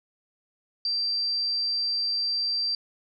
sine tone, 4699 Hz, D8, in tune, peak -24 dBFS, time 0.85-2.75 s, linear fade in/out 2 ms, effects none

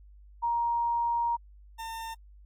sine / 40% pulse tone pair in turn, 940 / 904.1 Hz, A#5 / A5, +14 / +47 cents, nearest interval minor second, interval 67 cents, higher first, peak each -25 / -35 dBFS, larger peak first, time 0.42-1.37 / 1.78-2.15 s, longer first, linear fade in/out 20 ms, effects added 50 Hz sine -50 dBFS peak until 2.45 s + AAC 64 kbps

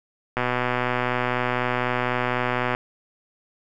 click train, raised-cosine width 0.5 ms, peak -8 dBFS, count 296, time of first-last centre 0.37-2.749 s, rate 124 Hz, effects none

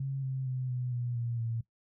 sine tone with pitch steps, 135.8 / 132.09 / 128.47 / 124.96 / 121.54 / 118.22 / 114.99 Hz, C#3 / C3 / C3 / B2 / B2 / A#2 / A#2, -35 / +17 / -31 / +21 / -27 / +25 / -23 cents, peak -31 dBFS, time 0-1.61 s, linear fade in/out 5 ms, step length 230 ms, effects noise-tail reverb RT60 0.1 s tail -18 dB re dry

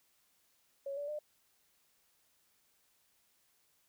sine tone with pitch steps, 554.4 / 576.9 / 600.4 Hz, C#5 / D5 / D5, 0 / -31 / +38 cents, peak -37 dBFS, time 0.86-1.19 s, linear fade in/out 5 ms, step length 110 ms, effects white hiss -73 dBFS RMS until 3.88 s

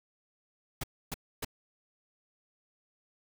pink noise bursts, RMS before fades -35 dBFS, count 3, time 0.81-1.448 s, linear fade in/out 5 ms, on 26 ms, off 280 ms, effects none

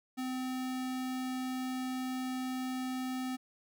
square tone, 257 Hz, C4, 31 cents flat, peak -35 dBFS, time 0.17-3.37 s, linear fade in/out 20 ms, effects none

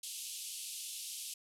white band-pass noise, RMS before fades -44 dBFS, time 0.03-1.34 s, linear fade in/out 5 ms, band 2700 to 12000 Hz, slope 48 dB/octave, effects none

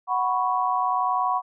sine chord, F# suspended fourth, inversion none, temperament equal, 740 / 987.8 / 1108.7 Hz, F#5 / B5 / C#6, 0 / 0 / 0 cents, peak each -25 dBFS, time 0.07-1.42 s, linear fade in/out 50 ms, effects none

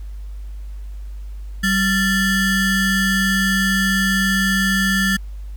square ring-modulated tone, 784 Hz, G5, in tune, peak -13 dBFS, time 1.63-5.17 s, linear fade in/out 10 ms, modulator 977 Hz, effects added 50 Hz sine -28 dBFS peak until 5.56 s + pink hiss -55 dBFS RMS until 5.56 s

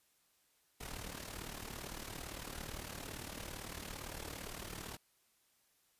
pink noise with amplitude modulation, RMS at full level -43 dBFS, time 0.8-4.97 s, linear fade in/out 10 ms, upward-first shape sine, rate 37.7 Hz, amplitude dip 70%, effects white hiss -74 dBFS RMS until 5.99 s + resampled to 32000 Hz

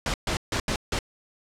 pink noise bursts at uneven times, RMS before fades -26 dBFS, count 5, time 0.06-0.14 / 0.27-0.37 / 0.52-0.6 / 0.68-0.76 / 0.92-0.99 s, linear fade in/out 2 ms, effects low-pass 7000 Hz 12 dB/octave

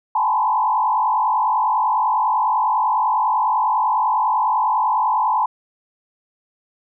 sine tone with frequency modulation, 932 Hz, A#5, 1 cent flat, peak -15 dBFS, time 0.15-5.46 s, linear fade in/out 5 ms, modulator 50 Hz, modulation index 2.1, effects none

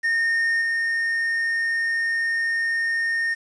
triangle tone with level steps, 1834 Hz, A#6, 29 cents flat, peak -17 / -19 dBFS, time 0.03-3.35 s, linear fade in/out 20 ms, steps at 0.61 s, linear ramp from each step 10 ms, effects resampled to 22050 Hz + 8-bit

